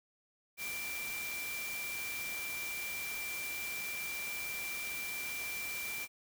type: tone in noise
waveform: sine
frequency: 2357 Hz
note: D7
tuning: 6 cents sharp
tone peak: -39 dBFS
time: 0.57-6.08 s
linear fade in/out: 50 ms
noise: white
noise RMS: -43 dBFS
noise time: 0.57-6.08 s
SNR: +1 dB
effects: none